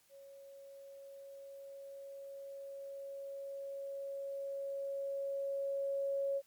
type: tone with level ramp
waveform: sine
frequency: 553 Hz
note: C#5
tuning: 4 cents flat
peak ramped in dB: -53 to -32 dBFS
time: 0.09-6.42 s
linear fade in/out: 50 ms
effects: white hiss -70 dBFS RMS until 6.46 s + Opus 48 kbps